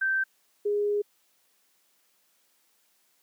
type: tone pair in turn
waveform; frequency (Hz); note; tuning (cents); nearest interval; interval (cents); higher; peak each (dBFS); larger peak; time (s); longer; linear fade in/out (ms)
sine; 1557 / 412.4; G6 / G#4; -12 / -12; octave + major seventh; 2300; first; -23; neither; 0.01-0.24 / 0.65-1.02; second; 10
effects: white hiss -68 dBFS RMS until 3.22 s + high-pass 200 Hz 12 dB/octave